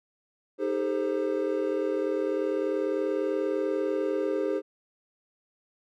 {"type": "chord", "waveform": "triangle", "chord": "A half-diminished seventh", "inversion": "second", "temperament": "equal with one note detuned", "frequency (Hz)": [311.1, 399.8, 440, 523.3], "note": ["Eb4", "G4", "A4", "C5"], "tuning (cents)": [0, 34, 0, 0], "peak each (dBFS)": [-30, -27, -32, -29], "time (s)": [0.58, 4.62], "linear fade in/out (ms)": 50, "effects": []}